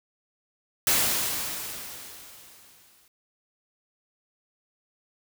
white noise with exponential decay, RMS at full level -21 dBFS, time 0.87-3.08 s, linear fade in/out 2 ms, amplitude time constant 480 ms, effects none

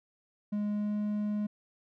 triangle tone with pitch glide, 207.7 to 209 Hz, G#3 to G#3, 0 to +11 cents, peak -27 dBFS, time 0.52-1.47 s, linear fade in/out 10 ms, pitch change +11 cents, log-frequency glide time 0.68-0.96 s, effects none

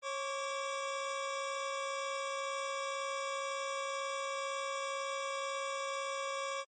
25% pulse tone pair together, 546 / 1154 Hz, C#5 / D6, -26 / -31 cents, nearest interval octave + minor second, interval 1295 cents, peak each -34 / -36 dBFS, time 0.02-6.65 s, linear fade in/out 50 ms, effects MP3 32 kbps

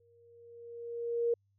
sine tone with exponential growth, 469.7 Hz, A#4, 13 cents sharp, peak -25 dBFS, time 0-1.34 s, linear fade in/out 5 ms, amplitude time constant 290 ms, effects added 99 Hz sine -70 dBFS peak until 1.58 s

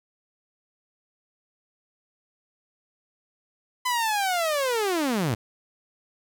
sawtooth linear sweep, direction down, 1017 to 100 Hz, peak -19 dBFS, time 3.85-5.35 s, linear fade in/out 10 ms, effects 10-bit

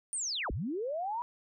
sine linear two-way sweep, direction down then up, 9300 to 35.55 to 985 Hz, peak -32 dBFS, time 0.13-1.22 s, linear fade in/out 0 ms, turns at 0.51 s, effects none

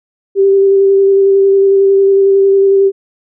sine tone with vibrato, 392 Hz, G4, in tune, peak -5 dBFS, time 0.35-2.92 s, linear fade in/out 50 ms, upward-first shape square, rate 11 Hz, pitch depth 11 cents each way, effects none

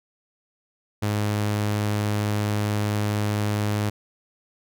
sawtooth tone, 104.5 Hz, G#2, 11 cents sharp, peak -18 dBFS, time 1.02-3.9 s, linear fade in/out 10 ms, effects none

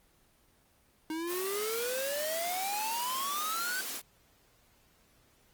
square exponential sweep, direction up, 311.1 to 1546 Hz, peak -34 dBFS, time 1.1-3.81 s, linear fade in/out 2 ms
white high-pass noise, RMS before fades -38 dBFS, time 1.26-4.02 s, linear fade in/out 50 ms, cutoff 190 Hz, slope 96 dB/octave
effects pink hiss -66 dBFS RMS until 5.53 s + Opus 24 kbps

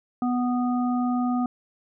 harmonic tone, 246.9 Hz, B3, in tune, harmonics 1 / 3 / 5, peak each -22 / -30 / -34 dBFS, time 0.22-1.46 s, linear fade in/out 2 ms, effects none

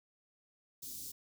white band-stop noise, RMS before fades -45 dBFS, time 0.82-1.12 s, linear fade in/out 10 ms, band 330 to 4300 Hz, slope 24 dB/octave, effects none

